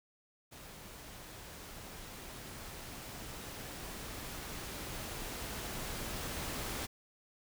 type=noise with level ramp; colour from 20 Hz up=pink; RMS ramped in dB=-51 to -39 dBFS; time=0.51-6.87 s; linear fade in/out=20 ms; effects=none